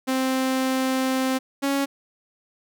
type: tone pair in turn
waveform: sawtooth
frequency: 261.6 / 277.2 Hz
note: C4 / C#4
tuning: 0 / 0 cents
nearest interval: minor second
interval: 100 cents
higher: second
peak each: -17 dBFS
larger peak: neither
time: 0.07-1.39 / 1.62-1.86 s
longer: first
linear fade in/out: 20 ms
effects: none